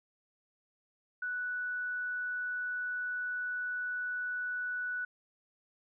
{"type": "tone", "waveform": "sine", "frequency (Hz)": 1480, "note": "F#6", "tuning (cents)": 0, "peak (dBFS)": -33, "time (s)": [1.22, 5.05], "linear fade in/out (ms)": 5, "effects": []}